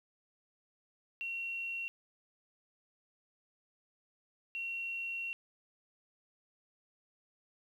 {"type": "tone bursts at uneven times", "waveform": "sine", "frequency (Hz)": 2734, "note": "F7", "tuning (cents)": -37, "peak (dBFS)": -36, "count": 2, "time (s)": [[1.21, 1.88], [4.55, 5.33]], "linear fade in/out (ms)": 0, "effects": ["11-bit"]}